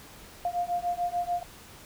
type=beating tone pair; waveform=sine; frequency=700 / 706.8 Hz; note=F5 / F5; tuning=+4 / +21 cents; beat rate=6.8 Hz; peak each=-30 dBFS; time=0.45-1.43 s; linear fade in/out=2 ms; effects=pink hiss -49 dBFS RMS until 1.85 s